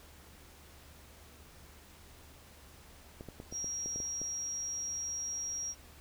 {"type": "clicks", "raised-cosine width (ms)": 2, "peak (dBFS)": -31, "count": 9, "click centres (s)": [3.209, 3.287, 3.401, 3.525, 3.644, 3.86, 3.96, 4.002, 4.216]}
{"type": "tone", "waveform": "sine", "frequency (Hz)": 5650, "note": "F8", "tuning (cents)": 19, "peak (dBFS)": -35, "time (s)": [3.51, 5.75], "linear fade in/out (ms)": 50}
{"effects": ["added 73 Hz sine -58 dBFS peak until 6 s", "pink hiss -57 dBFS RMS until 6 s"]}